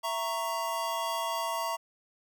square chord, A# diminished, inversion second, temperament equal with one note detuned, 665.4 / 932.3 / 1108.7 Hz, E5 / A#5 / C#6, +16 / 0 / 0 cents, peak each -36 / -34 / -36 dBFS, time 0.03-1.77 s, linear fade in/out 20 ms, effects none

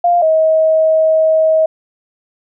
sine tone pair in turn, 698.5 / 635.4 Hz, F5 / D#5, 0 / +36 cents, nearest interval major second, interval 164 cents, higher first, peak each -8 dBFS, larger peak neither, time 0.04-0.22 / 0.22-1.66 s, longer second, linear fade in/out 5 ms, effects none

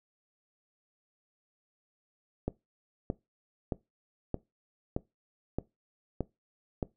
click train, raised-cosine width 2 ms, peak -17 dBFS, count 8, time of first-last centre 2.48-6.828 s, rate 1.61 Hz, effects noise-tail reverb RT60 0.2 s tail -20 dB re dry

